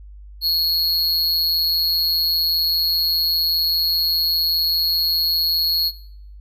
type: tone with amplitude modulation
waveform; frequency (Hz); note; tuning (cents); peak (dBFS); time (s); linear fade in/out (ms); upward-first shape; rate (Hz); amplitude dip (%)
square; 4316; C#8; -47; -14; 0.41-5.92; 50; sine; 165; 65
effects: noise-tail reverb RT60 0.6 s tail -18 dB re dry + added 50 Hz sine -37 dBFS peak until 6.4 s